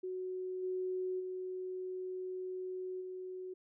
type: tone with level steps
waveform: sine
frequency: 370 Hz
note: F#4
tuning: in tune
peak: -37 / -34 / -38 / -41 dBFS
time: 0.03-3.54 s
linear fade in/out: 10 ms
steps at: 0.62 / 1.19 / 3 s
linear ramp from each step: 20 ms
effects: none